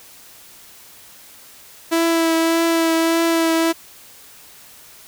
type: tone with vibrato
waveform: sawtooth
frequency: 329.6 Hz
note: E4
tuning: in tune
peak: -11 dBFS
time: 1.91-3.73 s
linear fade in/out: 20 ms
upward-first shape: triangle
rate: 1.7 Hz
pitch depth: 20 cents each way
effects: white hiss -44 dBFS RMS until 5.07 s